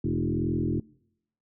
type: tone with frequency modulation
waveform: sine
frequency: 219.7 Hz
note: A3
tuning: 2 cents flat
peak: -24 dBFS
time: 0.04-0.8 s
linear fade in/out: 5 ms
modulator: 42.1 Hz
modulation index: 3.4
effects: noise-tail reverb RT60 0.8 s tail -25 dB re dry